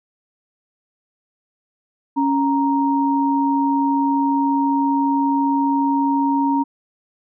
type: tone pair together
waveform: sine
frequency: 277.1 / 934 Hz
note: C#4 / A#5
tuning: -1 / +3 cents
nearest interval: octave + major sixth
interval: 2104 cents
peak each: -17 / -19 dBFS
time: 2.16-6.64 s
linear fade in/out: 20 ms
effects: none